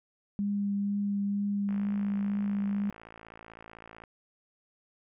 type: tone with vibrato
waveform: sine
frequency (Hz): 201.8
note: G#3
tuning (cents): -49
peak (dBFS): -27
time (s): 0.39-2.9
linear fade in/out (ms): 0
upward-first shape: triangle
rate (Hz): 2.1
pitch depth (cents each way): 12
type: click train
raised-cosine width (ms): 0.5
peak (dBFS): -32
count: 132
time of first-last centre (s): 1.69-4.038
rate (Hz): 55.8
effects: none